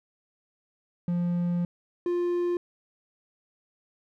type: tone pair in turn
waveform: triangle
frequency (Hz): 174.61 / 350.8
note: F3 / F4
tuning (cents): 0 / +8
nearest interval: octave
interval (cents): 1208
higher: second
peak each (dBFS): -22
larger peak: neither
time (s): 1.08-1.65 / 2.06-2.57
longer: first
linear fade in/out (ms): 2
effects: none